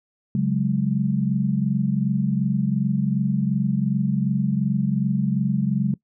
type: chord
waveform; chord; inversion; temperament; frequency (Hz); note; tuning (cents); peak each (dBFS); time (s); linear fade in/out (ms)
sine; C# suspended fourth; none; equal; 138.59 / 185 / 207.7; C#3 / F#3 / G#3; 0 / 0 / 0; -23; 0.35-5.94; 2
effects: noise-tail reverb RT60 0.1 s tail -21 dB re dry